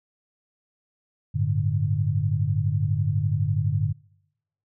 sine chord, G suspended second, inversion none, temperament equal, 98 / 110 / 146.83 Hz, G2 / A2 / D3, 0 / 0 / 0 cents, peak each -25 dBFS, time 1.34-3.93 s, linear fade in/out 20 ms, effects noise-tail reverb RT60 0.9 s tail -26 dB re dry

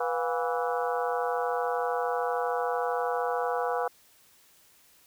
harmonic tone with a mistuned harmonic, 164.3 Hz, E3, 5 cents flat, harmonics 3 / 4 / 5 / 6 / 7 / 8 / 9, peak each -30 / -32 / -34 / -36 / -37 / -38 / -39 dBFS, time 0-3.88 s, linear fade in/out 5 ms, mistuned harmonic 4, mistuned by +130 cents, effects white hiss -60 dBFS RMS until 5.06 s

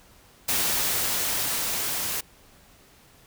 white noise with level ramp, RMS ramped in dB -24 to -29 dBFS, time 0.48-2.21 s, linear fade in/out 10 ms, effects pink hiss -55 dBFS RMS until 3.26 s

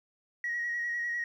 sine tone with vibrato, 1900 Hz, A#6, 33 cents sharp, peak -29 dBFS, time 0.44-1.24 s, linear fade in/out 2 ms, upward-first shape square, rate 10 Hz, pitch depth 20 cents each way, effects tanh soft clip ceiling -26 dBFS + 11-bit

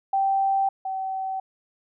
sine tone pair in turn, 780 / 764.8 Hz, G5 / G5, -9 / -43 cents, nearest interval unison, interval 34 cents, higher first, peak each -19 / -26 dBFS, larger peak first, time 0.13-0.69 / 0.85-1.4 s, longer first, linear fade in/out 5 ms, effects none

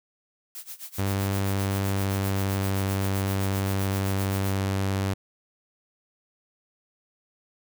blue noise with tremolo, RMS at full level -37 dBFS, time 0.55-4.57 s, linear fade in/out 0 ms, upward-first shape sine, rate 7.7 Hz, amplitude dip 90%
sawtooth tone with pitch glide, 98 to 97.15 Hz, G2 to G2, 0 to -15 cents, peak -20 dBFS, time 0.98-5.14 s, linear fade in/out 10 ms, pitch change -15 cents, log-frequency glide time 1.66-2.67 s
effects none

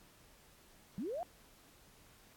sine linear sweep, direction up, 171.5 to 740 Hz, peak -37 dBFS, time 0.98-1.23 s, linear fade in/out 0 ms, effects pink hiss -63 dBFS RMS until 2.36 s + AAC 64 kbps

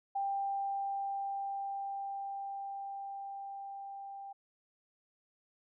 sine tone with level ramp, 791 Hz, G5, 15 cents sharp, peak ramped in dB -31 to -43 dBFS, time 0.15-4.33 s, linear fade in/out 10 ms, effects none

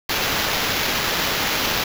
white noise with sample-and-hold, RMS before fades -22 dBFS, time 0.09-1.84 s, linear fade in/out 5 ms, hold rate 8820 Hz, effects none

